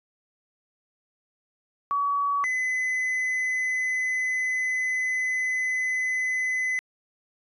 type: tone pair in turn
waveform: sine / triangle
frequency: 1134 / 2021 Hz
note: C#6 / B6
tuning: +39 / +39 cents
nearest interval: minor seventh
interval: 1000 cents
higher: second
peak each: -22 dBFS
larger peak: neither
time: 1.91-2.44 / 2.44-6.79 s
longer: second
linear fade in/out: 0 ms
effects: resampled to 24000 Hz